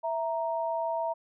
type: tone pair together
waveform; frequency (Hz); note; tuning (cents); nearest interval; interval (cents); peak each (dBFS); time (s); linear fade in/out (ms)
sine; 659.3 / 932.4; E5 / A#5; 0 / 0; tritone; 600; -30 / -31; 0.03-1.14; 20
effects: none